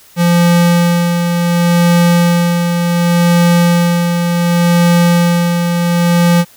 square tone with tremolo, 172.7 Hz, F3, 19 cents flat, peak -7 dBFS, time 0.16-6.45 s, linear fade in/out 50 ms, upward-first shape sine, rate 0.68 Hz, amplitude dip 45%, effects white hiss -43 dBFS RMS until 6.56 s

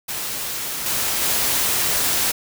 white noise with level steps, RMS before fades -27 / -22 / -20 dBFS, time 0.08-2.32 s, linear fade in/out 10 ms, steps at 0.86 / 1.22 s, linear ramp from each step 2 ms, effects none

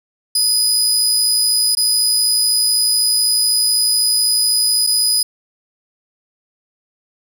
25% pulse tone with dropouts, 4978 Hz, D#8, in tune, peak -8 dBFS, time 0.35-5.23 s, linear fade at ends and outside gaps 5 ms, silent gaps 1.751-1.77 / 4.867-4.871 s, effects none

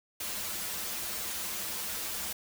white noise with comb filter, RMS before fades -36 dBFS, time 0.2-2.33 s, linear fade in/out 5 ms, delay 7.3 ms, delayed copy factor -1, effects none

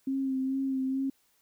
sine tone with vibrato, 266.2 Hz, C4, 30 cents sharp, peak -27 dBFS, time 0.07-1.1 s, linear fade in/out 5 ms, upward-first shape sine, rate 2.3 Hz, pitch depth 26 cents each way, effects white hiss -69 dBFS RMS until 1.41 s

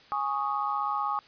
sine chord, Ab suspended fourth, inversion none, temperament equal, 830.6 / 1108.7 / 1244.5 Hz, Ab5 / Db6 / Eb6, 0 / 0 / 0 cents, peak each -31 dBFS, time 0.12-1.19 s, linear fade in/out 0 ms, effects white hiss -55 dBFS RMS until 1.27 s + resampled to 11025 Hz

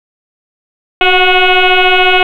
sine tone with frequency modulation, 1091 Hz, C#6, 28 cents flat, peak -5 dBFS, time 1.01-2.23 s, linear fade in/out 2 ms, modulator 366 Hz, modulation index 5.3, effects 7-bit

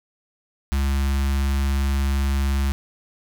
square tone with notch filter, 68.6 Hz, C#2, 17 cents flat, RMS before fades -21 dBFS, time 0.72-2.72 s, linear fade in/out 0 ms, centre 500 Hz, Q 0.71, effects none

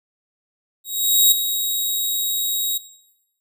5% pulse tone with ADSR envelope, 3803 Hz, A#7, 34 cents sharp, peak -3 dBFS, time 0.84-2.78 s, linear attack 480 ms, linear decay 3 ms, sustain -10 dB, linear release 8 ms, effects noise-tail reverb RT60 1.0 s tail -18 dB re dry

